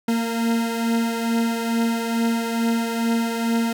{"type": "beating tone pair", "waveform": "40% pulse", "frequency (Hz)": [229.7, 232], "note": ["A#3", "A#3"], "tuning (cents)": [-25, -8], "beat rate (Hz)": 2.3, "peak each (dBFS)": [-20, -26], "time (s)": [0.08, 3.73], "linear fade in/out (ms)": 5, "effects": []}